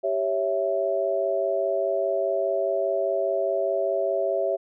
sine chord, C# diminished, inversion second, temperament equal, 392 / 554.4 / 659.3 Hz, G4 / C#5 / E5, 0 / 0 / 0 cents, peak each -28 / -26 / -25 dBFS, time 0.03-4.57 s, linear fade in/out 20 ms, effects none

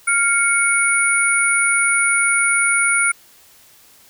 sine tone cluster, 1401 / 2217 / 9630 Hz, F6 / C#7 / D9, +5 / 0 / +42 cents, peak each -18 dBFS, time 0.07-3.12 s, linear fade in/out 10 ms, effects white hiss -49 dBFS RMS until 4.09 s

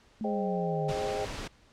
sine exponential sweep, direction down, 220 to 146.83 Hz, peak -31 dBFS, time 0.21-0.92 s, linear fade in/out 0 ms
sine chord, Ab major seventh, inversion none, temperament equal with one note detuned, 415.3 / 527.8 / 622.3 / 784 Hz, Ab4 / C5 / Eb5 / G5, 0 / +15 / 0 / 0 cents, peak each -34 / -36 / -37 / -35 dBFS, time 0.24-1.25 s, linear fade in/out 5 ms
pink noise, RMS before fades -38 dBFS, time 0.88-1.48 s, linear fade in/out 10 ms
effects pink hiss -61 dBFS RMS until 1.72 s + low-pass 6000 Hz 12 dB/octave

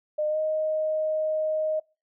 sine tone with pitch glide, 607 to 623 Hz, D#5 to D#5, -43 to +2 cents, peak -23 dBFS, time 0.18-1.8 s, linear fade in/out 10 ms, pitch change +45 cents, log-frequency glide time 0.28-0.38 s, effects noise-tail reverb RT60 0.3 s tail -25 dB re dry

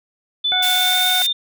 sine tone with pitch glide, 3500 to 3611 Hz, A7 to A7, -10 to +44 cents, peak -16 dBFS, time 0.44-1.33 s, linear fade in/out 10 ms, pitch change +54 cents, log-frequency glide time 0.56-1.06 s
harmonic tone, 736 Hz, F#5, 9 cents flat, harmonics 1 / 2 / 3, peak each -23 / -24 / -28 dBFS, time 0.52-1.22 s, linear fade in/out 0 ms
white high-pass noise, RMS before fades -24 dBFS, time 0.62-1.27 s, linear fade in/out 10 ms, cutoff 1900 Hz, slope 24 dB/octave
effects none

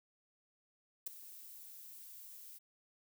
violet noise with ADSR envelope, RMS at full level -37 dBFS, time 1.06-2.59 s, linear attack 9 ms, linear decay 10 ms, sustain -16 dB, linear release 18 ms, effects none

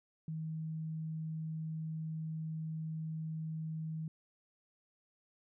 sine tone, 158.8 Hz, D#3, 36 cents sharp, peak -37 dBFS, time 0.28-4.08 s, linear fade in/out 2 ms, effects none

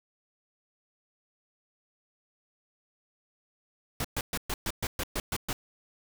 pink noise bursts, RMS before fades -31 dBFS, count 10, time 4-5.53 s, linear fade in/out 2 ms, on 45 ms, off 120 ms, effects none

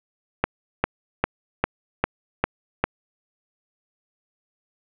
click train, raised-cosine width 0.5 ms, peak -3 dBFS, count 7, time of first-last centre 0.44-2.84 s, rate 2.5 Hz, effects resampled to 8000 Hz + 7-bit

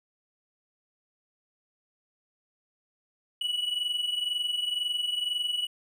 triangle tone pair together, 2938 / 2960 Hz, F#7 / F#7, -13 / 0 cents, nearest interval unison, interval 13 cents, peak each -27 / -32 dBFS, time 3.41-5.67 s, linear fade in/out 5 ms, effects none

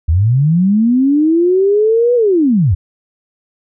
sine linear two-way sweep, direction up then down, 73.42 to 493.9 to 73.42 Hz, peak -8 dBFS, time 0.08-2.75 s, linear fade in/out 10 ms, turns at 2.15 s, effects none

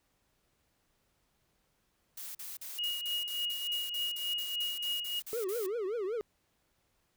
blue noise bursts, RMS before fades -43 dBFS, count 16, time 2.17-5.665 s, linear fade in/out 5 ms, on 180 ms, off 41 ms
sine tone with tremolo, 2879 Hz, F#7, 48 cents flat, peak -30 dBFS, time 2.78-5.2 s, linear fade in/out 10 ms, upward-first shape triangle, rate 3.4 Hz, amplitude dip 60%
triangle tone with vibrato, 422.3 Hz, G#4, 29 cents sharp, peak -30 dBFS, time 5.33-6.21 s, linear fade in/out 0 ms, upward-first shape triangle, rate 5.2 Hz, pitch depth 280 cents each way
effects pink hiss -75 dBFS RMS until 7.16 s

